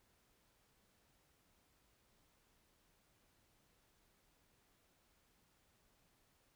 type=silence; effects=pink hiss -75 dBFS RMS until 6.55 s